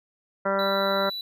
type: harmonic tone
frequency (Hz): 196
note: G3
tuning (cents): 0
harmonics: 1 / 2 / 3 / 4 / 5 / 6 / 7 / 8 / 9 / 10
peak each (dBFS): -32 / -32 / -25 / -36 / -31 / -37 / -28 / -38 / -41 / -40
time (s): 0.45-1.1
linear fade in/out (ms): 10
type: tone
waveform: triangle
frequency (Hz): 3951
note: B7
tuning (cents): 0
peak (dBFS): -29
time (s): 0.59-1.21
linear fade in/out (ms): 2
effects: none